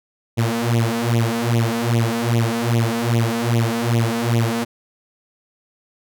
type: tone with flanger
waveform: sawtooth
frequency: 116.54 Hz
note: A#2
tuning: in tune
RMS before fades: -19 dBFS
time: 0.37-4.65 s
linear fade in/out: 20 ms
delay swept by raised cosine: 0.3 to 4.6 ms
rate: 2.5 Hz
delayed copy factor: +0.9
effects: none